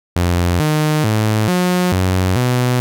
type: tone with pitch steps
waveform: sawtooth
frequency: 87.6 / 153.2 / 108.3 / 180.2 / 92.8 / 124.5 Hz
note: F2 / D#3 / A2 / F#3 / F#2 / B2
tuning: +6 / -27 / -27 / -45 / +6 / +14 cents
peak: -9 dBFS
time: 0.16-2.8 s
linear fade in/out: 0 ms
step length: 440 ms
effects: none